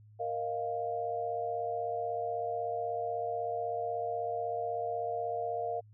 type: chord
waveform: sine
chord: Bb suspended fourth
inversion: none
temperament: equal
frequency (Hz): 466.2 / 622.3 / 698.5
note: Bb4 / Eb5 / F5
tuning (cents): 0 / 0 / 0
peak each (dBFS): -37 / -39 / -34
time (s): 0.19-5.81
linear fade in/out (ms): 20
effects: added 106 Hz sine -54 dBFS peak until 5.93 s